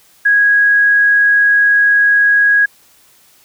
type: tone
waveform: sine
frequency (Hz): 1654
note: G#6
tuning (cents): -8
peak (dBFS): -7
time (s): 0.25-2.66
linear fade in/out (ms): 10
effects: white hiss -49 dBFS RMS until 3.44 s